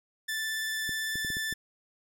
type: tone with vibrato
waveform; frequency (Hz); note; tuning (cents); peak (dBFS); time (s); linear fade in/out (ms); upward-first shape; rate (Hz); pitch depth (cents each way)
sawtooth; 1760; A6; 0; -27; 0.28-1.54; 10; triangle; 18; 14
type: clicks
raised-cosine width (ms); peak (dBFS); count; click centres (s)
3; -28; 6; 0.893 / 1.156 / 1.248 / 1.303 / 1.369 / 1.526
effects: none